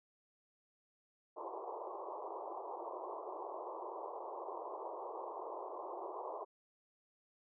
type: band-pass noise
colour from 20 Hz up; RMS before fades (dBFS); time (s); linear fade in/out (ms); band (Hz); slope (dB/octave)
white; -45; 1.36-6.45; 20; 340 to 1100; 96
effects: none